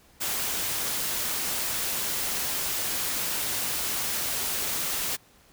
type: noise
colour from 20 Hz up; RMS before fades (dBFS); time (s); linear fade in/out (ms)
white; -29; 0.2-5.17; 20
effects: pink hiss -58 dBFS RMS until 5.52 s